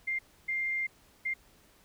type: tone bursts at uneven times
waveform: sine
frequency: 2105 Hz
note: C7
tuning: 10 cents sharp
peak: -29 dBFS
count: 3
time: 0.07-0.19 / 0.48-0.87 / 1.25-1.34 s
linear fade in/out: 10 ms
effects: pink hiss -62 dBFS RMS until 1.84 s